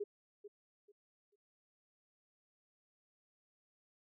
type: tone with echo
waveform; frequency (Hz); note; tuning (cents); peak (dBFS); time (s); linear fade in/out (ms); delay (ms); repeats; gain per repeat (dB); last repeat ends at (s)
sine; 410.4; G#4; -21; -36; 0-0.04; 10; 440; 3; -12; 1.36
effects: none